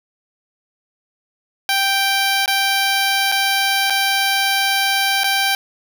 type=tone with dropouts; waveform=10% pulse; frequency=784 Hz; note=G5; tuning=in tune; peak=-7 dBFS; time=1.69-5.55 s; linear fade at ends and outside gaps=1 ms; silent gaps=2.459-2.478 / 3.317-3.322 / 3.899-3.904 / 5.235-5.242 s; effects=none